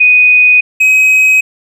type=tone pair in turn; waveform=sine / triangle; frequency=2489 / 2534 Hz; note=D#7 / D#7; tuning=0 / +31 cents; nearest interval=unison; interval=31 cents; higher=second; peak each=-3 dBFS; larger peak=neither; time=0-0.61 / 0.8-1.41 s; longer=neither; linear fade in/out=10 ms; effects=none